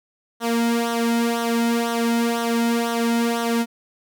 sawtooth tone with flanger, 233.1 Hz, A#3, in tune, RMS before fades -21 dBFS, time 0.4-3.66 s, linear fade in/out 50 ms, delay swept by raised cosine 0.41 to 1.81 ms, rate 2 Hz, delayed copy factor -0.7, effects none

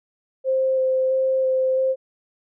sine tone with vibrato, 523.3 Hz, C5, in tune, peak -17 dBFS, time 0.44-1.96 s, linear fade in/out 50 ms, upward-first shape square, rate 1.5 Hz, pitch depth 8 cents each way, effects none

